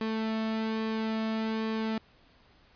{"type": "tone with flanger", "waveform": "sawtooth", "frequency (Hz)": 221, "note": "A3", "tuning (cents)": 8, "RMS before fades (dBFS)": -31, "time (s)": [0.01, 1.98], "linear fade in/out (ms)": 2, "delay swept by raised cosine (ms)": [1.4, 2.05], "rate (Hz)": 1.2, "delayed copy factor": -0.5, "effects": ["pink hiss -61 dBFS RMS until 2.75 s", "resampled to 11025 Hz"]}